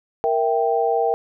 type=chord; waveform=sine; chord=E diminished; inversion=second; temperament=equal; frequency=466.2 / 659.3 / 784 Hz; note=Bb4 / E5 / G5; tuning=0 / 0 / 0 cents; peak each=-20 / -23 / -21 dBFS; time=0.24-1.14 s; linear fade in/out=0 ms; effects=none